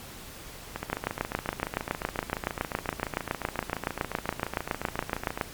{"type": "two click trains", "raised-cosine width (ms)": 0.5, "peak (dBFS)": [-16, -10], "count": [67, 33], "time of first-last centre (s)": [[0.76, 5.375], [0.93, 5.412]], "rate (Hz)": [14.3, 7.14], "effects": ["pink hiss -44 dBFS RMS until 5.53 s", "MP3 96 kbps"]}